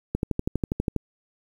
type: click train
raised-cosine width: 3 ms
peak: -11 dBFS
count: 11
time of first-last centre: 0.15-0.963 s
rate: 12.3 Hz
effects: 8-bit